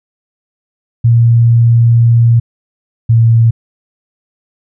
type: tone pair in turn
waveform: sine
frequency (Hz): 117 / 114.79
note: A#2 / A#2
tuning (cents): +7 / -26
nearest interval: unison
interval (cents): 33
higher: first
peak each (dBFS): -4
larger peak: neither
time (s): 1.04-2.4 / 3.09-3.51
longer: first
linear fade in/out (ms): 10
effects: none